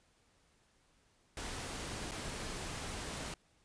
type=noise with dropouts; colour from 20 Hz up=pink; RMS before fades=-42 dBFS; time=1.37-3.34 s; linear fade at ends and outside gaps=2 ms; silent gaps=2.112-2.117 s; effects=pink hiss -71 dBFS RMS until 3.64 s + resampled to 22050 Hz